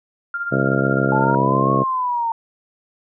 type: tone with tremolo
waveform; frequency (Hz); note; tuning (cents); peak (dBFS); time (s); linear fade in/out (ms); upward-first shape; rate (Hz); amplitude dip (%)
sine; 1396.9; F6; 0; -20; 0.34-1.35; 2; sine; 16; 60
type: harmonic tone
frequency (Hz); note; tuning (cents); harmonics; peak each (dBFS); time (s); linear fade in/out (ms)
67.2; C2; +47; 2 / 3 / 4 / 5 / 6 / 7 / 8 / 9 / 10; -21 / -23 / -24 / -25 / -26 / -26 / -27 / -28 / -28; 0.51-1.84; 20
type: linear two-way sweep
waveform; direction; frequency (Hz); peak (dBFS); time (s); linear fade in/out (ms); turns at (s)
sine; up then down; 856 to 1100 to 905; -18; 1.12-2.32; 2; 1.73
effects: none

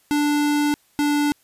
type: tone pair in turn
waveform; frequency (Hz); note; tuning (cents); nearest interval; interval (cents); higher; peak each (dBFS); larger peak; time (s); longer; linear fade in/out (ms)
square; 293.7 / 292.5; D4 / D4; 0 / -7; unison; 7; first; -18; neither; 0.11-0.74 / 0.99-1.32; first; 0
effects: white hiss -60 dBFS RMS until 1.43 s + resampled to 32000 Hz

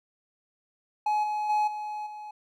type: tone with level steps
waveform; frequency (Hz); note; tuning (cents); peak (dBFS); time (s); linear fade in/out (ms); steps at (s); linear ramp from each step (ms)
triangle; 845; G#5; +30; -21 / -25 / -20 / -30 / -36; 1.06-2.31; 5; 1.23 / 1.49 / 1.67 / 2.06; 10
effects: none

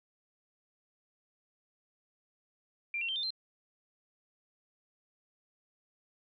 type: tone with pitch steps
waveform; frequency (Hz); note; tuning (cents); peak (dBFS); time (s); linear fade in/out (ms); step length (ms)
sine; 2375 / 2728 / 3134 / 3600 / 4135; D7 / F7 / G7 / A7 / C8; +19 / -41 / -1 / +39 / -21; -32; 2.94-3.305; 2; 73
effects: none

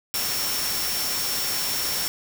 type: tone in noise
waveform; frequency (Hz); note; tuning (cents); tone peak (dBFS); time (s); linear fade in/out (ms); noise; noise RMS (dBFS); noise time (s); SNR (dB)
sine; 5460; F8; -40; -29; 0.14-2.08; 0; white; -27; 0.14-2.08; -5
effects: none

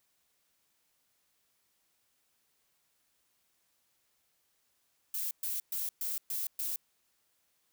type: noise bursts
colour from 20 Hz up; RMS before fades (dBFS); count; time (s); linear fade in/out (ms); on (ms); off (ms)
violet; -35; 6; 5.14-6.76; 2; 170; 120
effects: white hiss -75 dBFS RMS until 7.72 s

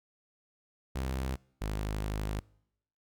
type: tone pair in turn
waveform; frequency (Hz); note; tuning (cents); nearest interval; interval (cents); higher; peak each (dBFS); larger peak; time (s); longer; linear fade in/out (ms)
sawtooth; 65.41 / 52.02; C2 / G#1; 0 / +4; major third; 396; first; -28; neither; 0.95-1.36 / 1.61-2.4; second; 10
effects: noise-tail reverb RT60 0.8 s tail -25 dB re dry

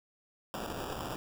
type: noise with sample-and-hold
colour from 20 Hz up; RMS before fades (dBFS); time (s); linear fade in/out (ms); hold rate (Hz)
white; -39; 0.54-1.16; 0; 2100
effects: none

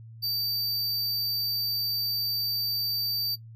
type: tone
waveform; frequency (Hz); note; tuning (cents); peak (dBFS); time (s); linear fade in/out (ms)
square; 4637; D8; -23; -27; 0.22-3.36; 20
effects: noise-tail reverb RT60 0.1 s tail -18 dB re dry + added 113 Hz sine -43 dBFS peak until 3.55 s

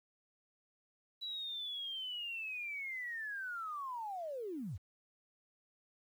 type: linear sweep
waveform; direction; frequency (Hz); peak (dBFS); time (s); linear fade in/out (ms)
sine; down; 3951 to 68.6; -39; 1.21-4.78; 20
effects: 11-bit

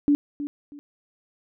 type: tone with echo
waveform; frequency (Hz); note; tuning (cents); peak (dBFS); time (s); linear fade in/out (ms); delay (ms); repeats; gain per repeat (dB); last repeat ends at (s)
sine; 289.4; D4; -25; -15; 0.08-0.15; 0; 320; 2; -12; 0.79
effects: none

